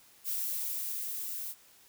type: noise with level ramp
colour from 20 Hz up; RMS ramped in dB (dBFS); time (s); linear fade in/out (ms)
violet; -33 to -39; 0.24-1.55; 50
effects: white hiss -60 dBFS RMS until 1.88 s